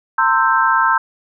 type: chord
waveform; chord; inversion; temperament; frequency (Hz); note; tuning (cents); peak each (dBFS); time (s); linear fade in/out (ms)
sine; C dominant seventh; third; equal with one note detuned; 911 / 1046.5 / 1318.5 / 1568; Bb5 / C6 / E6 / G6; -40 / 0 / 0 / 0; -17; 0.18-0.98; 5
effects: none